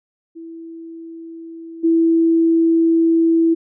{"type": "tone with level steps", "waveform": "sine", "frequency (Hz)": 329.6, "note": "E4", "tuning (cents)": 0, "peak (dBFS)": [-31, -11], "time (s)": [0.35, 3.55], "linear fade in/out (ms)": 20, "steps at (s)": 1.83, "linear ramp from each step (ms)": 20, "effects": []}